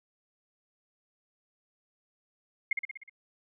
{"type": "tone with echo", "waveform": "sine", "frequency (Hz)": 2135, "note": "C7", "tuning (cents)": 34, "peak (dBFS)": -23, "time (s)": [2.71, 2.73], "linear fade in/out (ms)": 5, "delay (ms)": 61, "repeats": 6, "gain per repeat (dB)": -4, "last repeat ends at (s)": 3.096, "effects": []}